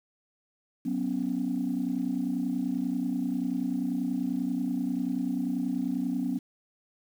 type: chord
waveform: sine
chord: F# suspended fourth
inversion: none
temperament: equal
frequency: 185 / 246.9 / 277.2 Hz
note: F#3 / B3 / C#4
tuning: 0 / 0 / 0 cents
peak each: -33 / -29 / -30 dBFS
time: 0.85-6.39 s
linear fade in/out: 10 ms
effects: tanh soft clip ceiling -20 dBFS + 9-bit